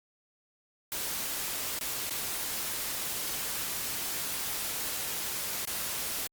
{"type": "noise with dropouts", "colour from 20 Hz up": "white", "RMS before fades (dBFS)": -34, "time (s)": [0.92, 6.27], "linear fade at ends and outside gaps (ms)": 1, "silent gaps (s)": [[1.789, 1.81], [2.096, 2.107], [5.652, 5.673]], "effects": ["Opus 48 kbps"]}